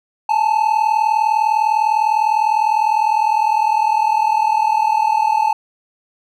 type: tone pair together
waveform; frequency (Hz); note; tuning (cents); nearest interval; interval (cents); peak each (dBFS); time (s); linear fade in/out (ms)
triangle; 850 / 889.9; G#5 / A5; +40 / +19; minor second; 79; -14; 0.29-5.53; 5
effects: none